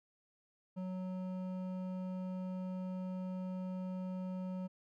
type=tone with hard clipping; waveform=triangle; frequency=185 Hz; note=F#3; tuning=in tune; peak=-40 dBFS; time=0.76-4.68 s; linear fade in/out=20 ms; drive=14 dB; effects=none